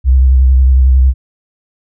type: tone with vibrato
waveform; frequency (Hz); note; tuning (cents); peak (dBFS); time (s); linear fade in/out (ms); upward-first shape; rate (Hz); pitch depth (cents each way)
sine; 64.9; C2; -13; -4; 0.04-1.14; 50; triangle; 11; 56
effects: none